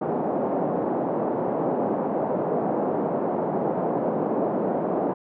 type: band-pass noise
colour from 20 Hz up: white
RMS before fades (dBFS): -25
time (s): 0.01-5.14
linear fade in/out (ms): 10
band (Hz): 170 to 730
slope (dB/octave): 24
effects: none